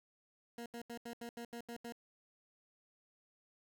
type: tone bursts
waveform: 20% pulse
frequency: 235.6 Hz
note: A#3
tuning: 19 cents sharp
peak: -39 dBFS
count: 9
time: 0.58-1.923 s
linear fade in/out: 2 ms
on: 79 ms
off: 79 ms
effects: none